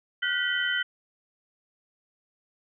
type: tone cluster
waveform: sine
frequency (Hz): 1441 / 1522 / 1951 / 3062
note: F#6 / F#6 / B6 / G7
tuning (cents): -46 / +48 / -22 / -41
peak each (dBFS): -30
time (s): 0.22-0.83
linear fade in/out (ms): 10
effects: none